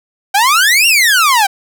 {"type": "exponential two-way sweep", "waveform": "sawtooth", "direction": "up then down", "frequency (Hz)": [760, 2844, 760], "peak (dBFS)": -4, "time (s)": [0.34, 1.47], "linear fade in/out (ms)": 10, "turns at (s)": 0.87, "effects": []}